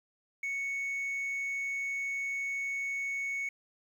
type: tone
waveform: sine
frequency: 2217 Hz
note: C#7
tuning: in tune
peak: -29 dBFS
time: 0.43-3.49 s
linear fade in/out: 5 ms
effects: tanh soft clip ceiling -31 dBFS + 10-bit